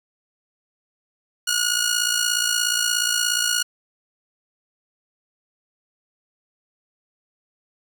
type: tone with amplitude modulation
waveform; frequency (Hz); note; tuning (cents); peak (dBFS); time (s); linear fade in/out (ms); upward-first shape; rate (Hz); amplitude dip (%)
10% pulse; 1445; F#6; -41; -8; 1.47-3.63; 10; sine; 56.9; 65
effects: none